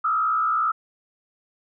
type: tone with frequency modulation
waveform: sine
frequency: 1290 Hz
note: E6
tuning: 38 cents flat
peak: -19 dBFS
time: 0.04-0.72 s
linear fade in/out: 10 ms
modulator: 60.8 Hz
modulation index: 1.1
effects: none